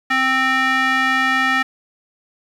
square tone with band-pass filter, 262.3 Hz, C4, 4 cents sharp, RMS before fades -17 dBFS, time 0.1-1.63 s, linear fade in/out 10 ms, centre 1800 Hz, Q 2.5, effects 8-bit

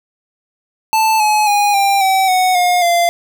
square tone with pitch steps, 880 / 850 / 821.1 / 793.1 / 766.1 / 740 / 714.8 / 690.4 Hz, A5 / G#5 / G#5 / G5 / G5 / F#5 / F5 / F5, 0 / +40 / -20 / +20 / -40 / 0 / +40 / -20 cents, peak -11 dBFS, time 0.93-3.09 s, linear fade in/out 0 ms, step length 270 ms, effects none

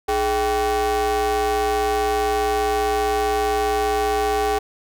square ring-modulated tone, 180.8 Hz, F#3, 40 cents flat, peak -16 dBFS, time 0.08-4.59 s, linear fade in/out 10 ms, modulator 600 Hz, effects none

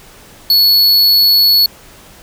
square tone, 4400 Hz, C#8, 14 cents flat, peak -7 dBFS, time 0.5-1.66 s, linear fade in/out 2 ms, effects pink hiss -40 dBFS RMS until 2.22 s

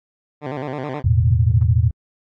10% pulse tone with vibrato, 138.7 Hz, C#3, 1 cent sharp, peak -16 dBFS, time 0.41-1.03 s, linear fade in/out 50 ms, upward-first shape square, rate 9.4 Hz, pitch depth 120 cents each way
sine chord, E suspended fourth, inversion none, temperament equal, 82.41 / 110 / 123.47 Hz, E2 / A2 / B2, 0 / 0 / 0 cents, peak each -17 / -16 / -19 dBFS, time 1.04-1.91 s, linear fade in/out 10 ms
effects low-pass 2000 Hz 12 dB/octave + AAC 48 kbps

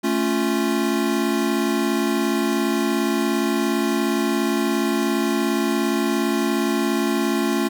square chord, A augmented, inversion none, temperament equal, 220 / 277.2 / 349.2 Hz, A3 / C#4 / E#4, 0 / 0 / 0 cents, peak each -24 dBFS, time 0.03-7.69 s, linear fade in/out 20 ms, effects none

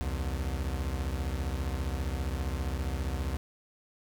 40% pulse beating tone pair, 65.41 / 80.41 Hz, C2 / E2, 0 / -42 cents, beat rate 15 Hz, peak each -31 / -34 dBFS, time 0.01-3.37 s, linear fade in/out 0 ms, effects none

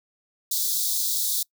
white high-pass noise, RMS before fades -25 dBFS, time 0.51-1.43 s, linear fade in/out 5 ms, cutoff 3500 Hz, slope 96 dB/octave, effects noise-tail reverb RT60 0.1 s tail -25 dB re dry

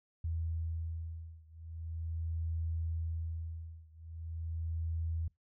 sine beating tone pair, 81.7 / 82.11 Hz, E2 / E2, -15 / -6 cents, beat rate 0.41 Hz, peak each -38 / -39 dBFS, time 0.24-5.28 s, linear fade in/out 5 ms, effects noise-tail reverb RT60 0.2 s tail -25 dB re dry

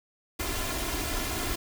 pink noise with comb filter, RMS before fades -31 dBFS, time 0.39-1.56 s, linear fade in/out 10 ms, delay 2.9 ms, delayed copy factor +0.6, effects none

